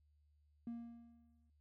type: tone with exponential decay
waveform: triangle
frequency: 234 Hz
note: A#3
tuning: 7 cents sharp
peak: -38 dBFS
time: 0.67-1.5 s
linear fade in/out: 2 ms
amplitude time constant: 180 ms
effects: tanh soft clip ceiling -37 dBFS + added 74 Hz sine -70 dBFS peak until 1.6 s